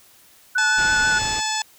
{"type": "tone with vibrato", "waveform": "sine", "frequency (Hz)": 1480, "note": "F#6", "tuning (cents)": 0, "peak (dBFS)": -17, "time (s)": [0.55, 1.19], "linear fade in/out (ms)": 10, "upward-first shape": "sine", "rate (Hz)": 6.2, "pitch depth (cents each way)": 18}
{"type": "harmonic tone", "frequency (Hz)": 866, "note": "A5", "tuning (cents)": -28, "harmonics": [1, 2, 3, 4, 5, 6, 7, 8, 9], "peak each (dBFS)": [-26, -30, -32, -30, -34, -30, -37, -31, -31], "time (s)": [0.58, 1.62], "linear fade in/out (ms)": 2}
{"type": "low-pass noise", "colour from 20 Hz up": "pink", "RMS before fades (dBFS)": -32, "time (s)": [0.77, 1.41], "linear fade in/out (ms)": 20, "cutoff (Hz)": 8300, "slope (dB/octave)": 96}
{"effects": ["white hiss -52 dBFS RMS until 1.78 s"]}